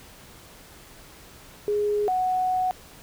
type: tone pair in turn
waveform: sine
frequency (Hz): 415.3 / 740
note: G#4 / F#5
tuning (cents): 0 / 0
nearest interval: minor seventh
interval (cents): 1000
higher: second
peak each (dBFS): -21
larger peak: neither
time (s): 1.68-2.08 / 2.08-2.71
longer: second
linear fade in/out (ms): 0
effects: pink hiss -48 dBFS RMS until 3.02 s